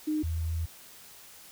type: tone pair in turn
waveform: sine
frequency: 306.5 / 81.6 Hz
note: D#4 / E2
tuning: -26 / -17 cents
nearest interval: octave + major seventh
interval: 2291 cents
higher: first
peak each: -26 / -28 dBFS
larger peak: first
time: 0.07-0.23 / 0.23-0.66 s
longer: second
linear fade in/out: 10 ms
effects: white hiss -51 dBFS RMS until 1.51 s